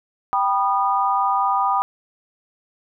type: chord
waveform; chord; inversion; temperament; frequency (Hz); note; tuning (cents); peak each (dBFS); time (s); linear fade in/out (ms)
sine; G augmented; none; just; 784 / 980 / 1225; G5 / B5 / D#6; 0 / -14 / -27; -21; 0.33-1.82; 0
effects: none